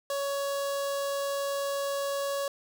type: tone with notch filter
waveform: sawtooth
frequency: 559 Hz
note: C#5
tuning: 14 cents sharp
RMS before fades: -31 dBFS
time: 0.1-2.48 s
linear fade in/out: 2 ms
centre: 2200 Hz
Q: 1.5
effects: none